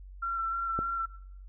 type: tone with vibrato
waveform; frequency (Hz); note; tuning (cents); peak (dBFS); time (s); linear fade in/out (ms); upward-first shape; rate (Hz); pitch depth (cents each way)
sine; 1355; E6; +47; -29; 0.22-1.06; 10; square; 3.3; 16
type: click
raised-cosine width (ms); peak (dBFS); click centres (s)
2; -19; 0.79
effects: noise-tail reverb RT60 0.7 s tail -19 dB re dry + added 47 Hz sine -44 dBFS peak until 1.48 s